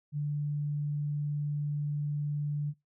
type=tone; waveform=sine; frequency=146.83 Hz; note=D3; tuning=in tune; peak=-29 dBFS; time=0.12-2.74 s; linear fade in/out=50 ms; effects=noise-tail reverb RT60 0.2 s tail -23 dB re dry